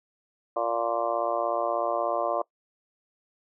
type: harmonic tone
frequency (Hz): 116.54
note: A#2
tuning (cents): 0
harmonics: 3 / 4 / 5 / 6 / 7 / 8 / 9 / 10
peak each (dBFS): -36 / -35 / -28 / -30 / -40 / -40 / -32 / -36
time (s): 0.56-2.42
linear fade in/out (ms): 5
effects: noise-tail reverb RT60 0.1 s tail -22 dB re dry